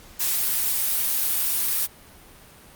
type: noise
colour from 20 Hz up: blue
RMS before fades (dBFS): -23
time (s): 0.19-1.87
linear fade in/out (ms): 20
effects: pink hiss -48 dBFS RMS until 2.75 s + Opus 48 kbps